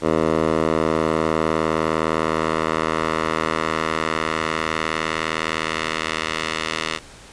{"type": "tone with band-pass filter sweep", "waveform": "10% pulse", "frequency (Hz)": 79.7, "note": "D#2", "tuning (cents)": 42, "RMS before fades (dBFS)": -22, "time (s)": [0.01, 7], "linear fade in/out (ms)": 50, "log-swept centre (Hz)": [610, 2800], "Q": 0.89, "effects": ["pink hiss -43 dBFS RMS until 7.32 s", "resampled to 22050 Hz"]}